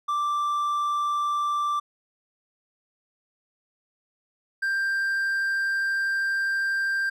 triangle tone pair in turn, 1174.7 / 1583.1 Hz, D6 / G6, 0 / +17 cents, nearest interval perfect fourth, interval 517 cents, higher second, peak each -21 dBFS, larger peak neither, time 0.08-1.8 / 4.62-7.1 s, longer second, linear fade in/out 10 ms, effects none

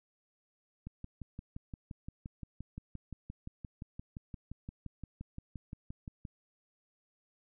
click train, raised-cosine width 5 ms, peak -30 dBFS, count 32, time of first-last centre 0.87-6.252 s, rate 5.76 Hz, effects none

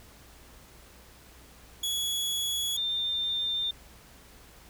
sawtooth / sine tone pair in turn, 3370 / 3603 Hz, G#7 / A7, +25 / +40 cents, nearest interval minor second, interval 115 cents, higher second, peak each -25 / -27 dBFS, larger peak first, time 1.83-2.77 / 2.77-3.71 s, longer neither, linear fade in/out 5 ms, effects added 60 Hz sine -56 dBFS peak until 4.69 s + pink hiss -54 dBFS RMS until 4.69 s

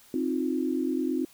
sine tone cluster, 263.3 / 312.5 / 353.2 Hz, C4 / D#4 / F4, +11 / +8 / +20 cents, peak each -28 / -30 / -31 dBFS, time 0.14-1.25 s, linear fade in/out 2 ms, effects white hiss -56 dBFS RMS until 1.33 s

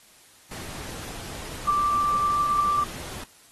sine tone in noise, 1174.7 Hz, D6, in tune, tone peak -20 dBFS, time 1.67-2.84 s, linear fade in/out 5 ms, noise pink, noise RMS -38 dBFS, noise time 0.51-3.24 s, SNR +15 dB, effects white hiss -54 dBFS RMS until 3.51 s + AAC 32 kbps

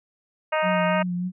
harmonic tone, 311.1 Hz, D#4, in tune, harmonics 2 / 3 / 4 / 5 / 6 / 7 / 8 / 9, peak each -23 / -27 / -29 / -31 / -33 / -34 / -35 / -36 dBFS, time 0.52-1.03 s, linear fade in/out 10 ms
sine tone with vibrato, 180 Hz, F#3, 47 cents flat, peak -24 dBFS, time 0.62-1.32 s, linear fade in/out 50 ms, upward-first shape sine, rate 3.3 Hz, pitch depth 34 cents each way
effects none

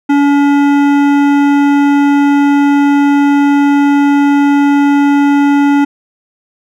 sine tone with hard clipping, 284.5 Hz, C#4, 45 cents sharp, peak -8 dBFS, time 0.09-5.85 s, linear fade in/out 10 ms, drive 14 dB, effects none

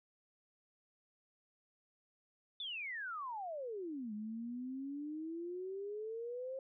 sine exponential two-way sweep, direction down then up, 3580 to 207.7 to 537 Hz, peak -40 dBFS, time 2.6-6.59 s, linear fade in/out 2 ms, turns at 4.13 s, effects none

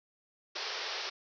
white band-pass noise, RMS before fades -38 dBFS, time 0.55-1.1 s, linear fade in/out 10 ms, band 350 to 5600 Hz, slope 96 dB/octave, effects none

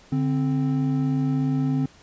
triangle tone pair together, 145.35 / 262.3 Hz, D3 / C4, -18 / +4 cents, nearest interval minor seventh, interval 1022 cents, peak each -21 dBFS, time 0.12-1.86 s, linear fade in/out 5 ms, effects pink hiss -52 dBFS RMS until 2.02 s + resampled to 16000 Hz

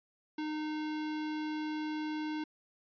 square tone, 306.7 Hz, D#4, 25 cents flat, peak -35 dBFS, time 0.38-2.44 s, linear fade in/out 5 ms, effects resampled to 11025 Hz

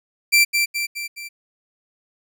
sawtooth tone with echo, 2349 Hz, D7, in tune, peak -8 dBFS, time 0.32-0.45 s, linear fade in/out 20 ms, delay 210 ms, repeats 4, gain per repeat -5 dB, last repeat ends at 1.29 s, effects none

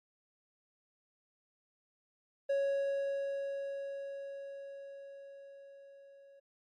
triangle tone with level ramp, 554.4 Hz, C#5, in tune, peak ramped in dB -26 to -54 dBFS, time 2.49-6.4 s, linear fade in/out 10 ms, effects MP3 48 kbps

